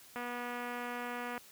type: click train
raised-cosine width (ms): 0.5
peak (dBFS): -26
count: 297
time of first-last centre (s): 0.16-1.378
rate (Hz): 243
effects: white hiss -57 dBFS RMS until 1.51 s + high-pass 80 Hz 12 dB/octave